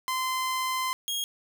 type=tone pair in turn; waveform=sawtooth; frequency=1034 / 3268 Hz; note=C6 / G#7; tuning=-21 / -29 cents; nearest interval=octave + minor sixth; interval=1992 cents; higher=second; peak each=-23 / -25 dBFS; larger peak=first; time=0.08-0.93 / 1.08-1.24 s; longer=first; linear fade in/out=0 ms; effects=none